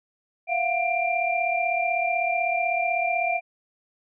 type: tone cluster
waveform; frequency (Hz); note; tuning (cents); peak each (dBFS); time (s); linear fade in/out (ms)
sine; 681 / 717 / 2375; F5 / F5 / D7; -44 / +45 / +19; -26; 0.47-3.41; 50
effects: none